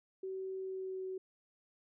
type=tone with pitch glide; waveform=sine; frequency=380 to 375.9 Hz; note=F#4 to F#4; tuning=+46 to +27 cents; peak=-38 dBFS; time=0.23-1.18 s; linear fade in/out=5 ms; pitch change=-19 cents; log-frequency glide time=0.58-1.06 s; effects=none